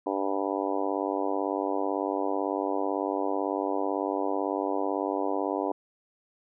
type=harmonic tone; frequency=98 Hz; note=G2; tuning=in tune; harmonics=3 / 4 / 5 / 6 / 7 / 8 / 9 / 10; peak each=-32 / -33 / -34 / -35 / -35 / -36 / -37 / -37 dBFS; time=0.06-5.72 s; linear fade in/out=5 ms; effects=none